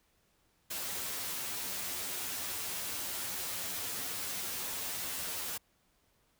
white noise with comb filter, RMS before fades -38 dBFS, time 0.7-5.58 s, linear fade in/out 10 ms, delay 11 ms, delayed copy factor +0.95, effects pink hiss -72 dBFS RMS until 6.39 s

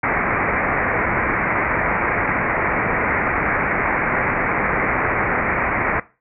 white low-pass noise, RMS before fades -20 dBFS, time 0.03-6 s, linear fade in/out 5 ms, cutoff 2300 Hz, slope 96 dB/octave, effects noise-tail reverb RT60 0.3 s tail -18 dB re dry

